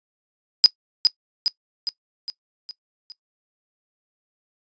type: tone with echo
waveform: sine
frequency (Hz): 4978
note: D#8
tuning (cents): 0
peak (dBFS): -6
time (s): 0.64-0.66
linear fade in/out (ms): 0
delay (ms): 410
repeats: 6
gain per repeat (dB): -5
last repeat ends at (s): 3.12
effects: noise-tail reverb RT60 0.1 s tail -20 dB re dry + resampled to 16000 Hz